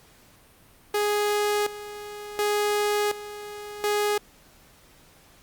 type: tone with tremolo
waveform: sawtooth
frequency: 415.3 Hz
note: G#4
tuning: in tune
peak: -18 dBFS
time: 0.94-4.18 s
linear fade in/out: 5 ms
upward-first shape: square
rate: 0.69 Hz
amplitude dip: 80%
effects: pink hiss -55 dBFS RMS until 5.42 s + Opus 48 kbps